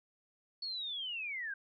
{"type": "linear sweep", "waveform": "sine", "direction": "down", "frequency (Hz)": [4435, 1544], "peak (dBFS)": -37, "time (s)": [0.62, 1.54], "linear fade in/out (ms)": 5, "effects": []}